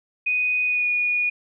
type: tone with pitch glide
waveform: sine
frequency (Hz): 2489 to 2453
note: D#7 to D#7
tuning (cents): 0 to -25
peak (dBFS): -19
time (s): 0.26-1.3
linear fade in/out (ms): 10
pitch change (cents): -25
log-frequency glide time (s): 0.65-0.88
effects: none